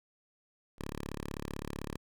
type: tone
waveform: 5% pulse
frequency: 35.73 Hz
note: D1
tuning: 47 cents flat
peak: -27 dBFS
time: 0.78-1.97 s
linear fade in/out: 10 ms
effects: none